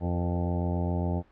harmonic tone with a mistuned harmonic, 87.31 Hz, F2, in tune, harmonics 1 / 2 / 3 / 4 / 5 / 6 / 7 / 8 / 9 / 10, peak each -28 / -31 / -36 / -38 / -41 / -44 / -39 / -46 / -41 / -44 dBFS, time 0-1.23 s, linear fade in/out 50 ms, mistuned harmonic 5, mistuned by +38 cents, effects pink hiss -61 dBFS RMS until 1.31 s + low-pass 2000 Hz 12 dB/octave

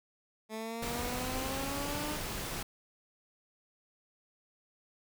15% pulse exponential sweep, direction up, 217.4 to 305.5 Hz, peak -31 dBFS, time 0.49-2.19 s, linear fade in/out 50 ms
pink noise, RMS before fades -38 dBFS, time 0.82-2.63 s, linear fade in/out 5 ms
effects none

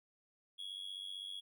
triangle tone with amplitude modulation, 3330 Hz, G#7, 4 cents sharp, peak -38 dBFS, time 0.58-1.41 s, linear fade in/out 20 ms, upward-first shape sine, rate 95.7 Hz, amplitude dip 80%, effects none

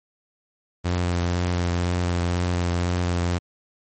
sawtooth tone with vibrato, 88 Hz, F2, 14 cents sharp, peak -17 dBFS, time 0.84-3.39 s, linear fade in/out 20 ms, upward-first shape triangle, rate 2 Hz, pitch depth 22 cents each way, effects MP3 32 kbps

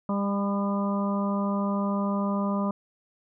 harmonic tone with a mistuned harmonic, 200 Hz, G3, 35 cents sharp, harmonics 1 / 2 / 3 / 4 / 5 / 6, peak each -25 / -38 / -33 / -42 / -34 / -36 dBFS, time 0.09-2.71 s, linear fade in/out 2 ms, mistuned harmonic 6, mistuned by +19 cents, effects none

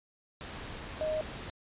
sine tone in noise, 622.3 Hz, D#5, in tune, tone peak -29 dBFS, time 1.01-1.21 s, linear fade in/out 0 ms, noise pink, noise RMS -42 dBFS, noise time 0.41-1.5 s, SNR +10 dB, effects resampled to 8000 Hz

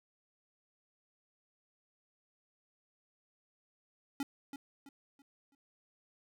square tone with echo, 278.4 Hz, C#4, 8 cents sharp, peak -34 dBFS, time 4.2-4.23 s, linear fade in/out 2 ms, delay 330 ms, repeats 4, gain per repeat -9 dB, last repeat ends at 5.55 s, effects none

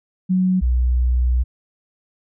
sine tone pair in turn, 185 / 61.74 Hz, F#3 / B1, 0 / 0 cents, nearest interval octave + perfect fifth, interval 1900 cents, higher first, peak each -14 dBFS, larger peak neither, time 0.29-0.61 / 0.61-1.44 s, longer second, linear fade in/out 20 ms, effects none

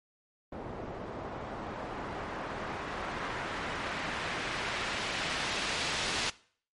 white noise with low-pass filter sweep, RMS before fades -36 dBFS, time 0.52-6.3 s, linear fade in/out 5 ms, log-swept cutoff 600 to 4400 Hz, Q 0.82, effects noise-tail reverb RT60 0.5 s tail -20 dB re dry + MP3 48 kbps

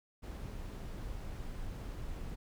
brown noise, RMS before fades -42 dBFS, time 0.22-2.36 s, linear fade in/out 20 ms, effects none

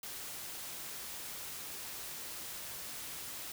white noise, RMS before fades -44 dBFS, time 0.03-3.52 s, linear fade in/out 2 ms, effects none

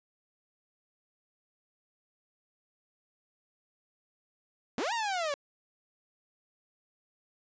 sawtooth linear two-way sweep, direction up then down, 195.5 to 959 to 551 Hz, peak -26 dBFS, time 4.78-5.34 s, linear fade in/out 0 ms, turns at 4.93 s, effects resampled to 16000 Hz

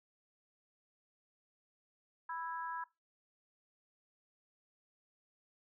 harmonic tone, 329.6 Hz, E4, in tune, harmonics 3 / 4 / 5, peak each -41 / -46 / -46 dBFS, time 2.29-2.84 s, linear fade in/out 5 ms, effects noise-tail reverb RT60 0.2 s tail -18 dB re dry

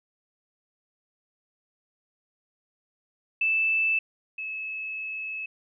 sine tone pair in turn, 2637 / 2593 Hz, E7 / E7, 0 / -29 cents, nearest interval unison, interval 29 cents, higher first, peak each -21 / -31 dBFS, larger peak first, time 3.41-3.99 / 4.38-5.46 s, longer second, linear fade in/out 5 ms, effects none

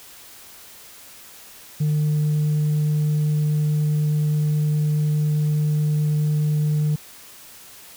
sine tone, 150.8 Hz, D3, 46 cents sharp, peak -15 dBFS, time 1.8-6.96 s, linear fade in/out 10 ms, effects tanh soft clip ceiling -16 dBFS + white hiss -44 dBFS RMS until 7.96 s

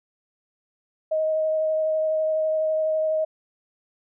sine tone with vibrato, 628 Hz, D#5, 16 cents sharp, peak -20 dBFS, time 1.11-3.25 s, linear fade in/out 10 ms, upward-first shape sine, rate 12 Hz, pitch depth 10 cents each way, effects none

